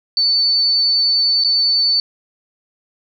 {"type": "tone with dropouts", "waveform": "sine", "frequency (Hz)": 4505, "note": "C#8", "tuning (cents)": 27, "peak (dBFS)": -12, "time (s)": [0.17, 2], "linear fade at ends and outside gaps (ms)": 1, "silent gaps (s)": [1.438, 1.446], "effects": []}